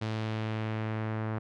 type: tone with low-pass filter sweep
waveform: sawtooth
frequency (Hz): 109.7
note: A2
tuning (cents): -5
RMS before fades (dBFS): -33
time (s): 0.01-1.39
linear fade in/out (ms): 10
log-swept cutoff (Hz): 4400 to 1500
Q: 1.2
effects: none